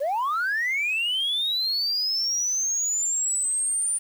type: linear sweep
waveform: sine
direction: up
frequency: 523.3 to 9300 Hz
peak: -21 dBFS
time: 0-3.99 s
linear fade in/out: 20 ms
effects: tanh soft clip ceiling -19 dBFS + 8-bit